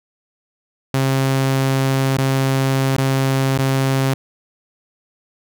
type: tone with dropouts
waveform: sawtooth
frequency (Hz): 134.2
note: C3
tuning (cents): +44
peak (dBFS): -11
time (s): 0.94-4.14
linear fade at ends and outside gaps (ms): 2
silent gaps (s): 2.172-2.184 / 2.965-2.981 / 3.576-3.588
effects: none